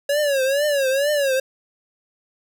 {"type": "tone with vibrato", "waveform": "square", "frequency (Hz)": 559, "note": "C#5", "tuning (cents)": 14, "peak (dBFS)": -18, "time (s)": [0.09, 1.4], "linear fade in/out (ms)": 5, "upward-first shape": "triangle", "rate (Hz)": 2.2, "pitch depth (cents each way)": 140, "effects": []}